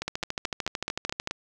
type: two click trains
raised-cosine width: 0.2 ms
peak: -12 / -13 dBFS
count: 17 / 7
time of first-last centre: 0.08-1.274 / 0.02-1.31 s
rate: 13.4 / 4.65 Hz
effects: none